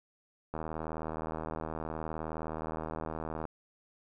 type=click train; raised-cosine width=1 ms; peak=-23 dBFS; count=232; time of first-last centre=0.54-3.453 s; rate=79.3 Hz; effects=none